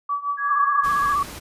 sine tone with tremolo, 1147 Hz, D6, 41 cents flat, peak -19 dBFS, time 0.09-0.84 s, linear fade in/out 5 ms, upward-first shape triangle, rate 6 Hz, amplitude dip 90%
sine tone, 1661.2 Hz, G#6, in tune, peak -26 dBFS, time 0.37-1.15 s, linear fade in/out 20 ms
sine tone with vibrato, 1150 Hz, D6, 37 cents flat, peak -18 dBFS, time 0.49-1.23 s, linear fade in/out 5 ms, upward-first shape square, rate 15 Hz, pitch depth 41 cents each way
pink noise, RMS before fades -36 dBFS, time 0.83-1.4 s, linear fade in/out 20 ms
effects resampled to 32000 Hz

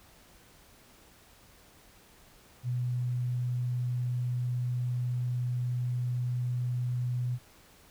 sine tone, 123.47 Hz, B2, in tune, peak -28 dBFS, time 2.63-7.39 s, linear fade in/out 50 ms, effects pink hiss -58 dBFS RMS until 7.9 s

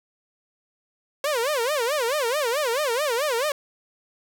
sawtooth tone with vibrato, 529 Hz, C5, 19 cents sharp, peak -18 dBFS, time 1.24-3.52 s, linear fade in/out 2 ms, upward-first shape sine, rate 4.6 Hz, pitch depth 260 cents each way, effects none

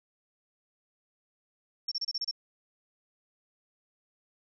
sine tone bursts, 5460 Hz, F8, 40 cents flat, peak -29 dBFS, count 7, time 1.88-2.312 s, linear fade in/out 5 ms, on 36 ms, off 30 ms, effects none

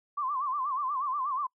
sine tone with vibrato, 1100 Hz, C#6, 14 cents flat, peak -28 dBFS, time 0.17-1.47 s, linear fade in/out 10 ms, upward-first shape sine, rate 8.3 Hz, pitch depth 140 cents each way, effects noise-tail reverb RT60 0.1 s tail -25 dB re dry

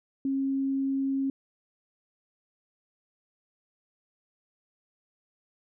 sine tone, 271 Hz, C#4, 39 cents flat, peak -25 dBFS, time 0.25-1.3 s, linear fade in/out 2 ms, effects none

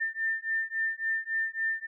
sine beating tone pair, 1794 / 1797.6 Hz, A6 / A6, +33 / +37 cents, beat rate 3.6 Hz, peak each -31 dBFS, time 0-1.87 s, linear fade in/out 20 ms, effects none

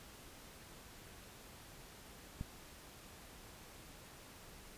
click, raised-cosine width 5 ms, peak -29 dBFS, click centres 2.411 s, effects pink hiss -56 dBFS RMS until 4.77 s + resampled to 32000 Hz

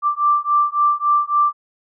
sine beating tone pair, 1174.7 / 1178.3 Hz, D6 / D6, 0 / +5 cents, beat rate 3.6 Hz, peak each -17 dBFS, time 0.02-1.53 s, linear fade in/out 50 ms, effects none

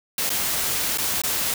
white noise with dropouts, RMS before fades -24 dBFS, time 0.18-1.54 s, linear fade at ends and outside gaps 2 ms, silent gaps 0.294-0.302 / 0.975-0.983 / 1.218-1.236 s, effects none

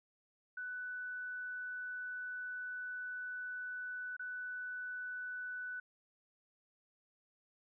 sine tone with dropouts, 1491 Hz, F#6, 13 cents sharp, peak -40 dBFS, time 0.57-5.8 s, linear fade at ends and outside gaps 5 ms, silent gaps 4.167-4.194 s, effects none

